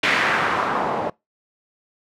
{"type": "noise with low-pass filter sweep", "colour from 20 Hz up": "white", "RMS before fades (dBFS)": -21, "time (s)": [0.03, 1.1], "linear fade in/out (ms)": 5, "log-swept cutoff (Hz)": [2400, 690], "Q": 1.9, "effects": ["noise-tail reverb RT60 0.2 s tail -24 dB re dry", "high-pass 150 Hz 12 dB/octave"]}